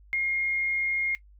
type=tone; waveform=sine; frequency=2137 Hz; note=C7; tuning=36 cents sharp; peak=-24 dBFS; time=0.13-1.15 s; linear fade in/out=0 ms; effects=noise-tail reverb RT60 0.1 s tail -18 dB re dry + added 50 Hz sine -51 dBFS peak until 1.39 s